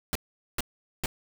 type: noise bursts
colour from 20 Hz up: pink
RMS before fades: -28 dBFS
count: 3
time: 0.13-1.059 s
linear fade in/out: 0 ms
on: 23 ms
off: 430 ms
effects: none